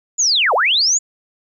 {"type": "linear two-way sweep", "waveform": "sine", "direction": "down then up", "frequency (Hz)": [7100, 440, 7100], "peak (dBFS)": -12, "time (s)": [0.18, 0.99], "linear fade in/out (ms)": 20, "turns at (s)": 0.54, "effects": ["9-bit"]}